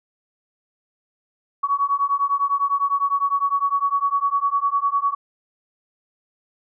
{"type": "beating tone pair", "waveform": "sine", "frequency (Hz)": [1120, 1129.9], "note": ["C#6", "C#6"], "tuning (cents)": [18, 33], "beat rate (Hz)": 9.9, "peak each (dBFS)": [-21, -21], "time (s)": [1.63, 5.15], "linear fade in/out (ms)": 10, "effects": []}